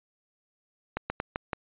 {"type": "clicks", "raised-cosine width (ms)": 0.5, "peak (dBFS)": -14, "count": 5, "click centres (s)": [0.97, 1.1, 1.201, 1.359, 1.532], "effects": ["resampled to 8000 Hz"]}